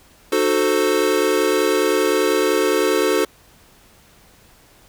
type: chord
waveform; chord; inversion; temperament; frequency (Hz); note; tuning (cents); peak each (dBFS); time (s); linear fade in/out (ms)
square; D# diminished seventh; none; equal with one note detuned; 304.5 / 370 / 440 / 523.3; D#4 / F#4 / A4 / C5; -37 / 0 / 0 / 0; -24 / -21 / -20 / -24; 0.32-3.25; 5
effects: pink hiss -51 dBFS RMS until 4.88 s